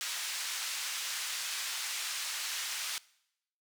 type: band-pass noise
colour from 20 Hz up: white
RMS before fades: -37 dBFS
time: 0.01-2.98 s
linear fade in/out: 0 ms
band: 1400 to 6900 Hz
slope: 12 dB/octave
effects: noise-tail reverb RT60 0.8 s tail -22 dB re dry